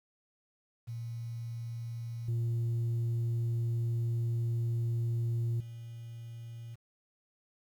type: tone with level steps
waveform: sine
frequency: 116.54 Hz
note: A#2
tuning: in tune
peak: -36 / -26 / -41 dBFS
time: 0.87-6.76 s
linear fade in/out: 20 ms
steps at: 2.28 / 5.6 s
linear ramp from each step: 5 ms
effects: tanh soft clip ceiling -28 dBFS + 10-bit